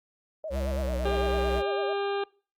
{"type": "tone with vibrato", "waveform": "sine", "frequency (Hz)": 587.3, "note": "D5", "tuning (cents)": 0, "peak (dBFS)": -32, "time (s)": [0.44, 1.93], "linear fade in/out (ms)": 2, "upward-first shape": "sine", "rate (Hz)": 9, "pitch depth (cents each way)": 160}
{"type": "tone with pitch glide", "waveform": "square", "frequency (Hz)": [67.2, 62.7], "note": ["C2", "B1"], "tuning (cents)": [47, 27], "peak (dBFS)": -29, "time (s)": [0.5, 1.63], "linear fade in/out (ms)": 50, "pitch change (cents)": -120, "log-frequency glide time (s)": [0.81, 0.92]}
{"type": "harmonic tone", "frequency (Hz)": 400, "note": "G4", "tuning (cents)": 35, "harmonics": [1, 2, 3, 4, 6, 7, 8, 9, 10], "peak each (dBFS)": [-28, -34, -38, -40, -44, -45, -46, -47, -48], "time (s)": [1.05, 2.24], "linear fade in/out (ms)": 5}
{"effects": ["noise-tail reverb RT60 0.4 s tail -24 dB re dry", "Opus 32 kbps"]}